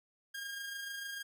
sawtooth tone with amplitude modulation, 1618 Hz, G#6, 46 cents flat, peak -35 dBFS, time 0.34-1.23 s, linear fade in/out 10 ms, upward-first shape sine, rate 26.7 Hz, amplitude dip 35%, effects none

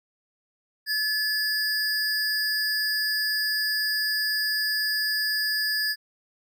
square tone pair together, 1722 / 4862 Hz, A6 / D#8, -38 / -41 cents, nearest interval octave + tritone, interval 1797 cents, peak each -27 dBFS, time 0.86-5.96 s, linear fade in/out 50 ms, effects none

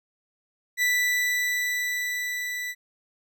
40% pulse tone with level ramp, 1975.5 Hz, B6, in tune, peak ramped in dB -19 to -29 dBFS, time 0.77-2.75 s, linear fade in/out 50 ms, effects none

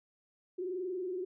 sine tone with frequency modulation, 366.5 Hz, F#4, 16 cents flat, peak -34 dBFS, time 0.58-1.25 s, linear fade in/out 10 ms, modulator 21.3 Hz, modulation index 0.79, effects none

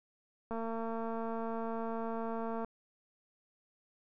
click train, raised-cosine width 1 ms, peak -26 dBFS, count 486, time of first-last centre 0.51-2.647 s, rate 227 Hz, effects none

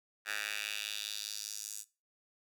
10% pulse tone with high-pass filter sweep, 105 Hz, G#2, 19 cents sharp, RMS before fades -40 dBFS, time 0.25-1.85 s, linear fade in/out 50 ms, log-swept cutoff 1700 to 7600 Hz, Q 2.1, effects noise-tail reverb RT60 0.3 s tail -20 dB re dry

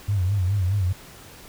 sine tone with vibrato, 95.9 Hz, G2, 37 cents flat, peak -19 dBFS, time 0.08-0.93 s, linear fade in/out 10 ms, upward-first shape sine, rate 4.8 Hz, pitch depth 130 cents each way, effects pink hiss -45 dBFS RMS until 1.48 s

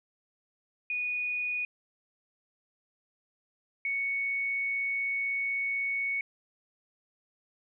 sine tone pair in turn, 2467 / 2221 Hz, D#7 / C#7, -15 / +3 cents, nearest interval major second, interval 182 cents, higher first, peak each -29 / -28 dBFS, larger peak second, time 0.9-1.65 / 3.85-6.21 s, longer second, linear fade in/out 2 ms, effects none

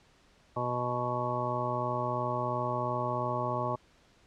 harmonic tone, 122.9 Hz, B2, 8 cents flat, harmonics 1 / 2 / 3 / 4 / 5 / 7 / 8 / 9, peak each -36 / -41 / -39 / -42 / -35 / -36 / -41 / -35 dBFS, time 0.56-3.76 s, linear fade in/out 10 ms, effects pink hiss -63 dBFS RMS until 4.26 s + low-pass 6000 Hz 12 dB/octave

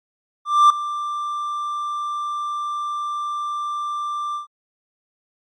triangle tone with ADSR envelope, 1182 Hz, D6, 11 cents sharp, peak -5 dBFS, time 0.45-4.47 s, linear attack 250 ms, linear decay 4 ms, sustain -16 dB, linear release 120 ms, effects MP3 48 kbps

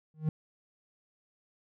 triangle tone with exponential growth, 155.56 Hz, D#3, in tune, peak -20 dBFS, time 0.14-0.29 s, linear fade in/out 2 ms, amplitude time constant 31 ms, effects none

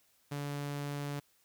sawtooth tone, 143.7 Hz, D3, 37 cents flat, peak -32 dBFS, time 0.31-1.2 s, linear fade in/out 10 ms, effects white hiss -70 dBFS RMS until 1.44 s

